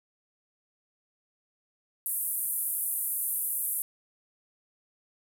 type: band-pass noise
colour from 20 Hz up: white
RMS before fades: -31 dBFS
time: 2.06-3.82 s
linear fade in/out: 0 ms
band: 9500 to 14000 Hz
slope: 48 dB/octave
effects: none